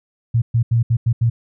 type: tone bursts at uneven times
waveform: sine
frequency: 116.54 Hz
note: A#2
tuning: in tune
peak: -12 dBFS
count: 6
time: 0.34-0.42 / 0.54-0.63 / 0.71-0.83 / 0.9-0.97 / 1.06-1.13 / 1.21-1.3 s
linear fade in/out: 10 ms
effects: none